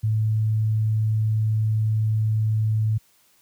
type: tone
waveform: sine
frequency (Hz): 109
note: A2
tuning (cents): -16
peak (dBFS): -18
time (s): 0.03-2.98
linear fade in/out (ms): 10
effects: white hiss -60 dBFS RMS until 3.41 s + high-pass 60 Hz 12 dB/octave